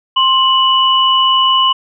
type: tone pair together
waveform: sine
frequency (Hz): 1054 / 2957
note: C6 / F#7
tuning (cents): +12 / -2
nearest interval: octave + tritone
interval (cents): 1786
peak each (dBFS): -11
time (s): 0.16-1.73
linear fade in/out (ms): 10
effects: none